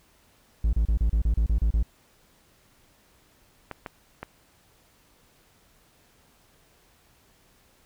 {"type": "tone bursts", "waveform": "triangle", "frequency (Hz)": 55, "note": "A1", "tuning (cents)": 0, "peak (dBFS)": -17, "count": 10, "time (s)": [0.64, 1.828], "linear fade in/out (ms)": 5, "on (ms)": 90, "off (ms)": 32}
{"type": "clicks", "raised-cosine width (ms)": 0.5, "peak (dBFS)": -19, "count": 3, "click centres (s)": [3.713, 3.862, 4.23]}
{"effects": ["pink hiss -61 dBFS RMS until 7.85 s"]}